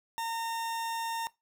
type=tone; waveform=40% pulse; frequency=915 Hz; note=A#5; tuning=32 cents flat; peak=-31 dBFS; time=0.18-1.27 s; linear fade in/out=0 ms; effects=noise-tail reverb RT60 0.2 s tail -19 dB re dry